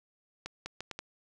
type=accelerating click train; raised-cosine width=0.2 ms; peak=-21 dBFS; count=5; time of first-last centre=0.46-0.99 s; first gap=200 ms; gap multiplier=0.73; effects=none